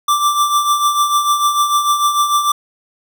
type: tone with tremolo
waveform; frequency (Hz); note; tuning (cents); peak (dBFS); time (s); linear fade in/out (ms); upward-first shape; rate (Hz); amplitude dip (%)
square; 1174.7; D6; 0; -10; 0.08-2.52; 5; triangle; 6.7; 65
effects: none